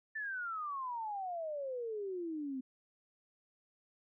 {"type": "exponential sweep", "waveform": "sine", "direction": "down", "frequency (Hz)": [1786, 254.3], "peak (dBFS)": -37, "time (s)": [0.15, 2.61], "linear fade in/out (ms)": 10, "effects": []}